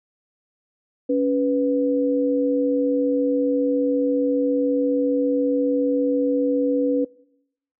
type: tone pair together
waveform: sine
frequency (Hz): 279.3 / 493.9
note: C#4 / B4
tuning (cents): +13 / 0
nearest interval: minor seventh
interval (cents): 987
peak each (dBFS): -20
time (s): 1.09-7.05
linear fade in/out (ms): 10
effects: noise-tail reverb RT60 0.8 s tail -23 dB re dry